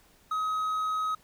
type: tone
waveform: triangle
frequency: 1268 Hz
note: D#6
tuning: 32 cents sharp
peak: -25 dBFS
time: 0.31-1.15 s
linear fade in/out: 5 ms
effects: pink hiss -61 dBFS RMS until 1.23 s